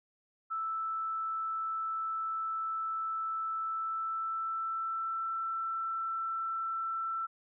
sine tone with pitch glide, 1318.5 to 1335.4 Hz, E6 to E6, 0 to +22 cents, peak -32 dBFS, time 0.5-7.27 s, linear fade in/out 20 ms, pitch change +22 cents, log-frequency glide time 3.61-5.31 s, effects none

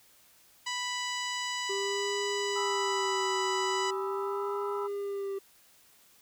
harmonic tone, 987.8 Hz, B5, in tune, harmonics 1 / 2 / 3 / 4 / 5 / 6 / 7 / 8, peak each -37 / -37 / -38 / -43 / -42 / -46 / -44 / -45 dBFS, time 0.66-3.91 s, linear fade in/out 10 ms
triangle tone with vibrato, 392.2 Hz, G4, 1 cent sharp, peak -30 dBFS, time 1.69-5.39 s, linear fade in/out 10 ms, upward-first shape sine, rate 0.41 Hz, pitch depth 56 cents each way
sine chord, E major seventh, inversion first, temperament equal, 830.6 / 987.8 / 1244.5 / 1318.5 Hz, G#5 / B5 / D#6 / E6, 0 / 0 / 0 / 0 cents, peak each -44 / -38 / -43 / -39 dBFS, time 2.55-4.88 s, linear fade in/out 20 ms
effects white hiss -61 dBFS RMS until 6.21 s

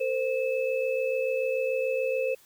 sine tone cluster, 454.1 / 521 / 2605 Hz, A#4 / C5 / E7, -45 / -7 / -21 cents, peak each -31 / -26 / -35 dBFS, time 0-2.35 s, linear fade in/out 10 ms, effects white hiss -58 dBFS RMS until 2.45 s

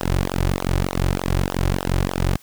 sawtooth tone with flanger, 45.65 Hz, F#1, 23 cents flat, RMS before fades -21 dBFS, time 0-2.37 s, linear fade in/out 10 ms, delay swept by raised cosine 0.41 to 4.51 ms, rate 3.3 Hz, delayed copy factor -1, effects white hiss -51 dBFS RMS until 2.42 s

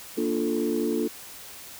sine chord, Bb major seventh, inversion none, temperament equal, 233.1 / 293.7 / 349.2 / 440 Hz, Bb3 / D4 / F4 / A4, 0 / 0 / 0 / 0 cents, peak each -28 dBFS, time 0.17-1.08 s, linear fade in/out 10 ms, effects tanh soft clip ceiling -16 dBFS + white hiss -43 dBFS RMS until 1.79 s

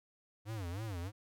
square tone with vibrato, 98 Hz, G2, in tune, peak -39 dBFS, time 0.45-1.12 s, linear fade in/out 50 ms, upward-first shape sine, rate 3.2 Hz, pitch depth 250 cents each way, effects none

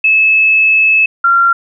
sine tone pair in turn, 2600 / 1377.3 Hz, E7 / F6, -24 / -24 cents, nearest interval major seventh, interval 1100 cents, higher first, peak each -6 dBFS, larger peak neither, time 0.04-1.06 / 1.24-1.53 s, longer first, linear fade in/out 5 ms, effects none

